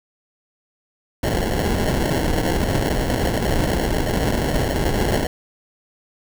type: noise with sample-and-hold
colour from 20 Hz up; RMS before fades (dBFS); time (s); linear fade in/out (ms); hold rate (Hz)
pink; -20; 1.23-5.27; 5; 1225
effects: none